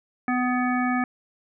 harmonic tone with a mistuned harmonic, 250 Hz, B3, 21 cents sharp, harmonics 1 / 3 / 5 / 7 / 9, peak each -23 / -28 / -30 / -31 / -33 dBFS, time 0.28-1.04 s, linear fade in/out 2 ms, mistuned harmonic 7, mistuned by -24 cents, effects none

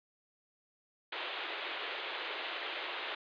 white band-pass noise, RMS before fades -40 dBFS, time 1.12-3.15 s, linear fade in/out 5 ms, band 330 to 3700 Hz, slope 48 dB/octave, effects resampled to 11025 Hz

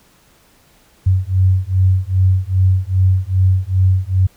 sine beating tone pair, 92.5 / 95 Hz, F#2 / F#2, 0 / +46 cents, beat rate 2.5 Hz, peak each -14 dBFS, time 1.06-4.27 s, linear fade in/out 10 ms, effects pink hiss -52 dBFS RMS until 4.36 s

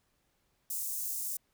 white high-pass noise, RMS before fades -36 dBFS, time 0.7-1.37 s, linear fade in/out 5 ms, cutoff 6700 Hz, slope 24 dB/octave, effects pink hiss -75 dBFS RMS until 1.53 s

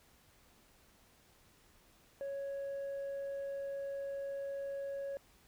sine tone, 554.4 Hz, C#5, in tune, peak -35 dBFS, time 2.21-5.17 s, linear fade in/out 0 ms, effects tanh soft clip ceiling -37 dBFS + pink hiss -66 dBFS RMS until 5.47 s

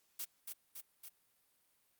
blue noise with echo, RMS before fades -41 dBFS, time 0.19-0.25 s, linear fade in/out 10 ms, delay 280 ms, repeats 3, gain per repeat -3 dB, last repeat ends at 1.09 s, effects white hiss -75 dBFS RMS until 1.99 s + Opus 48 kbps

